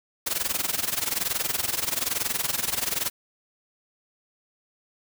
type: noise with amplitude modulation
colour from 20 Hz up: white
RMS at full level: -24 dBFS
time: 0.26-3.1 s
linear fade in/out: 10 ms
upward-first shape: sine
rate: 21.1 Hz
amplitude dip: 85%
effects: none